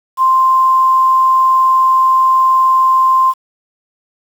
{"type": "tone with quantisation", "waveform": "sine", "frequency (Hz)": 1046.5, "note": "C6", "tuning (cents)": 0, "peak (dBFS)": -7, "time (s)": [0.17, 3.34], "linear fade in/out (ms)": 50, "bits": 6, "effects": []}